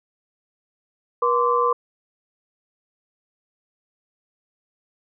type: tone cluster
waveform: sine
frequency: 481.6 / 1034 / 1161 Hz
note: B4 / C6 / D6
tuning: -44 / -21 / -20 cents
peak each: -21 dBFS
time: 1.22-1.73 s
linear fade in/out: 5 ms
effects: none